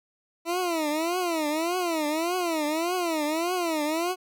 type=tone with vibrato; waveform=20% pulse; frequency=329.6 Hz; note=E4; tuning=in tune; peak=-20 dBFS; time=0.45-4.16 s; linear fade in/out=50 ms; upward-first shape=triangle; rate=1.7 Hz; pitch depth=210 cents each way; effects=none